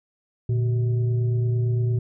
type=tone with frequency modulation; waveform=sine; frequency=116.1 Hz; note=A#2; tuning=7 cents flat; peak=-19 dBFS; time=0.49-1.99 s; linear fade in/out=5 ms; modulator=261 Hz; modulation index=0.4; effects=none